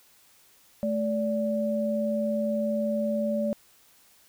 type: tone pair together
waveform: sine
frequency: 217.3 / 579.8 Hz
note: A3 / D5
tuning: -21 / -22 cents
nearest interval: octave + perfect fourth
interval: 1699 cents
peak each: -27 dBFS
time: 0.83-3.53 s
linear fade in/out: 0 ms
effects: white hiss -59 dBFS RMS until 4.28 s